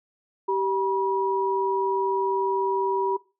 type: tone pair together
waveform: sine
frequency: 388.5 / 966 Hz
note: G4 / B5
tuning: -16 / -39 cents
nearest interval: octave + major third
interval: 1577 cents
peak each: -24 dBFS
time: 0.48-3.17 s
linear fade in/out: 10 ms
effects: noise-tail reverb RT60 0.3 s tail -21 dB re dry